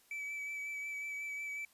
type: tone with vibrato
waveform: triangle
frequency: 2300 Hz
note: D7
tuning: 37 cents flat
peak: -37 dBFS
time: 0.11-1.65 s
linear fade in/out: 2 ms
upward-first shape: sine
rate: 5.5 Hz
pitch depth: 20 cents each way
effects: white hiss -67 dBFS RMS until 1.73 s + resampled to 32000 Hz